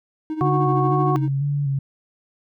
triangle tone with tremolo, 312.3 Hz, D#4, 7 cents sharp, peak -20 dBFS, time 0.3-1.28 s, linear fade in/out 0 ms, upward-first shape sine, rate 13 Hz, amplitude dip 70%
harmonic tone, 367.9 Hz, F#4, 10 cents flat, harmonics 1 / 2 / 3, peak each -23 / -24 / -23 dBFS, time 0.41-1.16 s, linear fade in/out 0 ms
sine tone with vibrato, 140.4 Hz, C#3, 22 cents sharp, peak -19 dBFS, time 0.41-1.79 s, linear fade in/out 5 ms, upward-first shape square, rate 2 Hz, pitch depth 36 cents each way
effects none

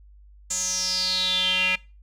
square tone with band-pass filter sweep, 185 Hz, F#3, in tune, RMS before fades -24 dBFS, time 0.5-1.76 s, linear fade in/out 10 ms, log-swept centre 7200 to 2500 Hz, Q 8.5, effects noise-tail reverb RT60 0.3 s tail -22 dB re dry + added 50 Hz sine -47 dBFS peak until 2.02 s

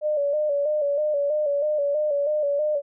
sine tone with vibrato, 587.3 Hz, D5, in tune, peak -20 dBFS, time 0.01-2.82 s, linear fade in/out 50 ms, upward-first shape square, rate 3.1 Hz, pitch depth 53 cents each way, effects none

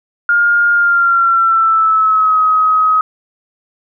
sine tone with pitch glide, 1414 to 1267 Hz, F6 to D#6, +21 to +31 cents, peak -8 dBFS, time 0.29-3.01 s, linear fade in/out 2 ms, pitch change -190 cents, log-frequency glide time 0.73-2.39 s, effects none

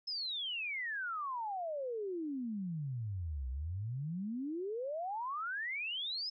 sine exponential two-way sweep, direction down then up, 5250 to 61.74 to 5250 Hz, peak -36 dBFS, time 0.07-6.3 s, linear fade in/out 10 ms, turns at 3.49 s, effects none

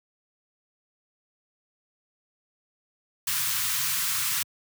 white band-stop noise, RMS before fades -27 dBFS, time 3.27-4.43 s, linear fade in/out 5 ms, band 160 to 1000 Hz, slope 48 dB/octave, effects high-pass 100 Hz 12 dB/octave

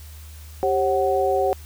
sine tone cluster, 392.6 / 539 / 746 Hz, G4 / C#5 / F#5, +3 / -49 / +14 cents, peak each -22 dBFS, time 0.63-1.53 s, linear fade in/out 0 ms, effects added 76 Hz sine -38 dBFS peak until 1.65 s + white hiss -48 dBFS RMS until 1.65 s

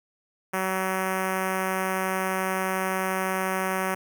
5% pulse tone with notch filter, 188.6 Hz, F#3, 33 cents sharp, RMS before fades -27 dBFS, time 0.53-3.95 s, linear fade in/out 10 ms, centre 4400 Hz, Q 0.64, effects none

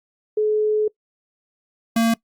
sine / square tone pair in turn, 427 / 228.4 Hz, G#4 / A#3, +48 / -35 cents, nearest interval major seventh, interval 1083 cents, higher first, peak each -16 dBFS, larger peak neither, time 0.37-0.88 / 1.96-2.14 s, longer first, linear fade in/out 5 ms, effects noise-tail reverb RT60 0.1 s tail -23 dB re dry + Opus 48 kbps

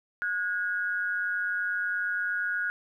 sine tone pair together, 1452 / 1643.6 Hz, F#6 / G#6, -33 / -18 cents, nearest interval major second, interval 215 cents, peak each -28 / -32 dBFS, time 0.22-2.7 s, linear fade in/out 0 ms, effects 11-bit

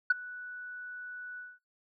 sine tone with ADSR envelope, 1480 Hz, F#6, in tune, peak -17 dBFS, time 0.1-1.59 s, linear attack 6 ms, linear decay 22 ms, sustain -23 dB, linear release 210 ms, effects noise-tail reverb RT60 0.2 s tail -26 dB re dry + tanh soft clip ceiling -16 dBFS

